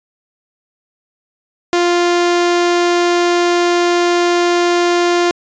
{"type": "tone", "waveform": "sawtooth", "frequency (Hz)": 349.2, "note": "F4", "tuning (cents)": 0, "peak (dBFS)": -7, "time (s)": [1.73, 5.31], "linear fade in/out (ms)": 0, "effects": ["resampled to 16000 Hz"]}